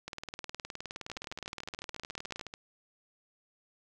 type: two click trains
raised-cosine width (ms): 0.2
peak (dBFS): -24 / -22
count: 21 / 46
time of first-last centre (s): 1.1-2.539 / 0.08-2.412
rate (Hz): 13.9 / 19.3
effects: none